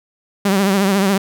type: tone with vibrato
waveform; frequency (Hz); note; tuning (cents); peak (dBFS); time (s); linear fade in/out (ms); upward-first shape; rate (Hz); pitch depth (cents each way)
sawtooth; 196; G3; 0; -9; 0.45-1.18; 5; triangle; 14; 82
effects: none